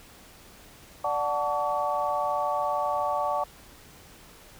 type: chord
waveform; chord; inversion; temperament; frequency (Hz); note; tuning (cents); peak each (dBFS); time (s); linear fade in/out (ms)
sine; D major seventh; none; equal with one note detuned; 587.3 / 740 / 880 / 1136.6; D5 / F#5 / A5 / C#6; 0 / 0 / 0 / +43; -30; 1.04-3.44; 5
effects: pink hiss -51 dBFS RMS until 4.59 s